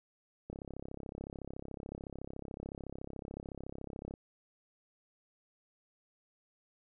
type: click train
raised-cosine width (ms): 2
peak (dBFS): -29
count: 124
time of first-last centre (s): 0.5-4.139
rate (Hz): 33.8
effects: none